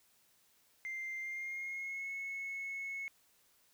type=tone with pitch glide; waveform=sine; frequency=2093 to 2193 Hz; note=C7 to C#7; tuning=0 to -19 cents; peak=-37 dBFS; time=0.85-3.08 s; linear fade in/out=0 ms; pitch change=+81 cents; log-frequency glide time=1.2-2.11 s; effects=tanh soft clip ceiling -36 dBFS + white hiss -70 dBFS RMS until 3.73 s